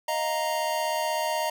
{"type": "chord", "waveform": "square", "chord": "Eb suspended second", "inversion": "none", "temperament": "equal", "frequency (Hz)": [622.3, 698.5, 932.3], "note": ["Eb5", "F5", "Bb5"], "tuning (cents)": [0, 0, 0], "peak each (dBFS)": [-30, -34, -29], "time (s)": [0.08, 1.5], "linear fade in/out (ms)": 5, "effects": []}